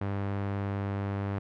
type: tone with low-pass filter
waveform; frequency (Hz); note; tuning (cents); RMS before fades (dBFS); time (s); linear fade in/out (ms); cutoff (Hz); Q
sawtooth; 99.5; G2; +26; -32; 0.01-1.39; 5; 1800; 0.79
effects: none